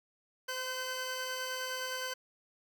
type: tone pair together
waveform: 15% pulse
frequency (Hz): 513.9 / 1532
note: C5 / G6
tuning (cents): -31 / -40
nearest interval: octave + perfect fifth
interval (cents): 1891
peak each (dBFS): -32 / -32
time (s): 0.48-2.14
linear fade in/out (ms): 10
effects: none